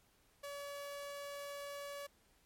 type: tone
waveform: sawtooth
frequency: 569 Hz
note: C#5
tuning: 45 cents sharp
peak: -40 dBFS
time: 0.43-2.07 s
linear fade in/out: 10 ms
effects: pink hiss -71 dBFS RMS until 2.45 s + MP3 64 kbps